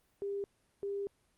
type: tone bursts at uneven times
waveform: sine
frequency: 400 Hz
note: G4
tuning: 35 cents sharp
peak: -34 dBFS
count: 2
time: 0.22-0.44 / 0.83-1.07 s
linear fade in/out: 0 ms
effects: pink hiss -73 dBFS RMS until 1.37 s + Opus 32 kbps